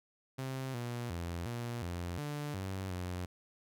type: tone with pitch steps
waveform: sawtooth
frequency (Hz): 132.1 / 120.2 / 85.6 / 119.1 / 87.1 / 147.1 / 95.6 / 89.9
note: C3 / B2 / F2 / A#2 / F2 / D3 / G2 / F#2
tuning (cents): +17 / -46 / -34 / +38 / -4 / +3 / -43 / -49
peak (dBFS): -33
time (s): 0.38-3.26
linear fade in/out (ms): 10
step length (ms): 360
effects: none